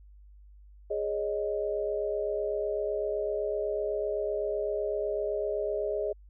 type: chord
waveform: sine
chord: Ab suspended fourth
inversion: none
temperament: equal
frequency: 415.3 / 554.4 / 622.3 Hz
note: Ab4 / Db5 / Eb5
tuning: 0 / 0 / 0 cents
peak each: -31 / -35 / -32 dBFS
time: 0.9-6.13 s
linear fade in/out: 10 ms
effects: added 50 Hz sine -50 dBFS peak until 6.29 s